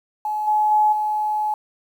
sine tone with level steps, 850 Hz, G#5, 40 cents sharp, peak -21 / -15 / -13 / -19 dBFS, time 0.25-1.54 s, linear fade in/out 2 ms, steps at 0.47 / 0.71 / 0.92 s, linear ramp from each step 10 ms, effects 8-bit

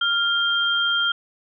sine tone pair together, 1396.9 / 3189 Hz, F6 / G7, 0 / +29 cents, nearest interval octave + major second, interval 1429 cents, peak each -21 dBFS, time 0.01-1.12 s, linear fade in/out 5 ms, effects none

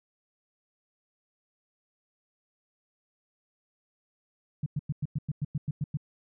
sine tone bursts, 146.83 Hz, D3, in tune, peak -26 dBFS, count 11, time 4.63-5.972 s, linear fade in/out 5 ms, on 32 ms, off 99 ms, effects none

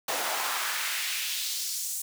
pink noise with high-pass filter sweep, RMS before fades -31 dBFS, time 0.08-2.02 s, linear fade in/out 5 ms, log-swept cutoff 560 to 8200 Hz, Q 1.5, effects none

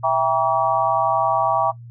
sine chord, E diminished seventh, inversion none, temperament just, 659.3 / 791.1 / 949.3 / 1139.2 Hz, E5 / G5 / Bb5 / Db6, 0 / +16 / +31 / +47 cents, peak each -21 dBFS, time 0.03-1.72 s, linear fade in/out 20 ms, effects noise-tail reverb RT60 0.1 s tail -20 dB re dry + added 118 Hz sine -36 dBFS peak until 1.9 s

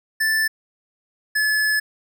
square tone pair in turn, 1760 / 1718.8 Hz, A6 / A6, 0 / -41 cents, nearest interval unison, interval 41 cents, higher first, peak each -18 dBFS, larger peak neither, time 0.2-0.48 / 1.35-1.8 s, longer second, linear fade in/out 10 ms, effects none

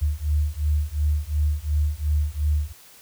sine beating tone pair, 73.42 / 76.22 Hz, D2 / D#2, 0 / -35 cents, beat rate 2.8 Hz, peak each -23 dBFS, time 0.01-2.73 s, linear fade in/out 20 ms, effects white hiss -49 dBFS RMS until 3.01 s

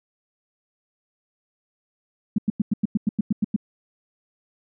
sine tone bursts, 210.1 Hz, G#3, 20 cents sharp, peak -16 dBFS, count 11, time 2.36-3.563 s, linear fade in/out 5 ms, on 23 ms, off 95 ms, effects none

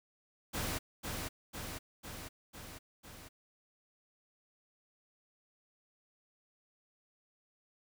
pink noise with echo, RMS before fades -37 dBFS, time 0.53-0.79 s, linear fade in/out 20 ms, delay 500 ms, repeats 5, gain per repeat -3 dB, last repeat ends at 3.29 s, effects none

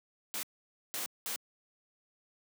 white noise bursts at uneven times, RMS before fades -37 dBFS, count 3, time 0.34-0.43 / 0.94-1.06 / 1.26-1.36 s, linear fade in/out 0 ms, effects high-pass 200 Hz 12 dB/octave

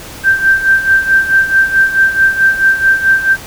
sine tone with tremolo, 1568 Hz, G6, in tune, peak -4 dBFS, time 0.23-3.37 s, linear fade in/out 50 ms, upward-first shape sine, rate 4.6 Hz, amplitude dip 75%, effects pink hiss -30 dBFS RMS until 3.46 s

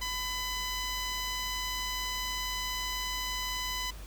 10% pulse tone, 1004 Hz, B5, 28 cents sharp, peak -24 dBFS, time 0.01-3.91 s, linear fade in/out 10 ms, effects added 50 Hz sine -41 dBFS peak until 4.06 s + pink hiss -51 dBFS RMS until 4.06 s

